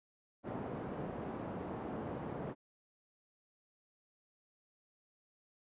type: band-pass noise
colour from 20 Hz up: pink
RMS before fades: -42 dBFS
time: 0.43-2.55 s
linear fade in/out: 50 ms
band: 140 to 790 Hz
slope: 12 dB/octave
effects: resampled to 8000 Hz